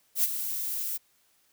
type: noise with ADSR envelope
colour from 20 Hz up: violet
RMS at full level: -22 dBFS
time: 0.15-0.98 s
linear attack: 87 ms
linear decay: 28 ms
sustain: -10 dB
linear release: 20 ms
effects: white hiss -67 dBFS RMS until 1.52 s

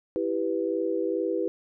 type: chord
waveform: sine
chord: E minor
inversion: none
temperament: equal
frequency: 329.6 / 392 / 493.9 Hz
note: E4 / G4 / B4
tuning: 0 / 0 / 0 cents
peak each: -29 dBFS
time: 0.16-1.48 s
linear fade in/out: 0 ms
effects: none

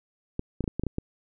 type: clicks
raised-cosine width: 3 ms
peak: -15 dBFS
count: 8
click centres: 0.394 / 0.607 / 0.641 / 0.678 / 0.796 / 0.836 / 0.867 / 0.984 s
effects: none

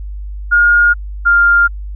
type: tone pair in turn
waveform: sine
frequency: 1425 / 1399.7 Hz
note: F6 / F6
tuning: +34 / +3 cents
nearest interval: unison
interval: 31 cents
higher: first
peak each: -6 dBFS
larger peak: neither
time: 0.51-0.94 / 1.25-1.68 s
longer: neither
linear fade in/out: 20 ms
effects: added 50 Hz sine -22 dBFS peak until 1.95 s

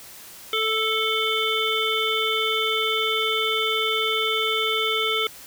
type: harmonic tone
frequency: 440 Hz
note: A4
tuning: in tune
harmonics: 1 / 3 / 5 / 7 / 8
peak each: -27 / -27 / -27 / -27 / -27 dBFS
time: 0.53-5.27 s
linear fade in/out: 2 ms
effects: white hiss -43 dBFS RMS until 5.46 s

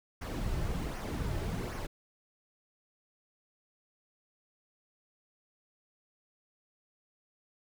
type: noise with flanger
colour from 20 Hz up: brown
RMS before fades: -35 dBFS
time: 0.21-1.87 s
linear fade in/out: 10 ms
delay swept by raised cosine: 0.25 to 4.25 ms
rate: 1.3 Hz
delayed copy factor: -0.55
effects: none

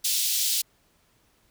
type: high-pass noise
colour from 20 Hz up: pink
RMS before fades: -25 dBFS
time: 0.04-0.62 s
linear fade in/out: 10 ms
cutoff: 3500 Hz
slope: 24 dB/octave
effects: pink hiss -65 dBFS RMS until 1.5 s

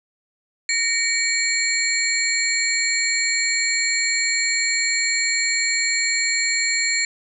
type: tone cluster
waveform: sine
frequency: 1851 / 2268 / 4246 / 7260 Hz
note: A#6 / C#7 / C8 / A#8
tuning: -13 / +39 / +25 / -47 cents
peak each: -27 / -22 / -25 / -23 dBFS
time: 0.69-7.05 s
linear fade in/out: 2 ms
effects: none

